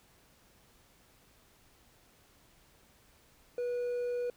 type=tone with hard clipping; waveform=triangle; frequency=487.1 Hz; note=B4; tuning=24 cents flat; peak=-32 dBFS; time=3.58-4.3 s; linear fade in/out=2 ms; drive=5 dB; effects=pink hiss -64 dBFS RMS until 4.36 s